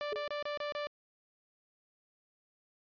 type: tone bursts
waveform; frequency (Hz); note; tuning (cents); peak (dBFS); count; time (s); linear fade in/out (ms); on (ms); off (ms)
sawtooth; 587.3; D5; 0; -31; 6; 0.01-0.87; 0; 120; 28
type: tone with exponential decay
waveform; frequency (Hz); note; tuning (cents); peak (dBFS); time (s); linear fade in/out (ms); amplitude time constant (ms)
sine; 423.6; G#4; +34; -32; 0.12-0.29; 5; 36
effects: resampled to 11025 Hz